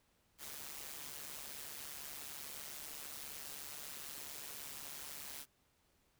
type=noise with amplitude modulation; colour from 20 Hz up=white; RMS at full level=-45 dBFS; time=0.38-5.46 s; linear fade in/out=50 ms; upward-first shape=sine; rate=144 Hz; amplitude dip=70%; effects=pink hiss -75 dBFS RMS until 6.19 s